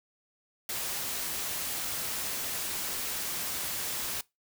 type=noise; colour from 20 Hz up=white; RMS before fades=-34 dBFS; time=0.69-4.21 s; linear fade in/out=2 ms; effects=noise-tail reverb RT60 0.2 s tail -22 dB re dry